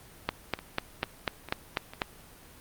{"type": "two click trains", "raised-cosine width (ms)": 0.3, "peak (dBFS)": [-10, -24], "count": [8, 4], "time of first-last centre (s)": [[0.29, 2.018], [0.59, 1.935]], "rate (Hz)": [4.05, 2.23], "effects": ["pink hiss -52 dBFS RMS until 2.6 s", "Opus 32 kbps"]}